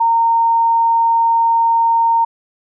sine tone, 920 Hz, A#5, 23 cents flat, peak -10 dBFS, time 0-2.25 s, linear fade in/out 10 ms, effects none

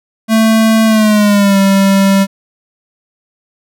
square tone with pitch glide, 222 to 195.51 Hz, A3 to G3, +16 to -4 cents, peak -7 dBFS, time 0.28-2.27 s, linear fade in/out 50 ms, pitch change -220 cents, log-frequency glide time 0.86-1.58 s, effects none

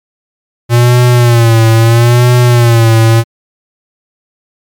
square tone with vibrato, 117.9 Hz, A#2, 20 cents sharp, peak -4 dBFS, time 0.69-3.24 s, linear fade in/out 50 ms, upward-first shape sine, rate 0.76 Hz, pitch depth 77 cents each way, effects MP3 96 kbps

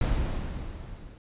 brown noise with level ramp, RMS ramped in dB -24 to -46 dBFS, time 0.01-1.18 s, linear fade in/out 2 ms, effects resampled to 8000 Hz

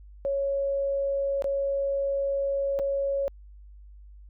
sine tone with dropouts, 554 Hz, C#5, 1 cent flat, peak -24 dBFS, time 0.25-3.28 s, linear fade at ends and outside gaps 0 ms, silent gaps 1.422-1.443 / 2.79-2.796 s, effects added 50 Hz sine -45 dBFS peak until 4.29 s

